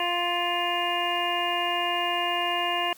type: harmonic tone with a mistuned harmonic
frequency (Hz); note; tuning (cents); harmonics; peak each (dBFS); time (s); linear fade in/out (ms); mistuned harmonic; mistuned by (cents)
349.2; F4; 0; 1 / 2 / 3 / 5 / 6 / 7 / 8; -35 / -29 / -30 / -34 / -37 / -36 / -29; 0-2.93; 2; 8; +20
effects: white hiss -52 dBFS RMS until 2.97 s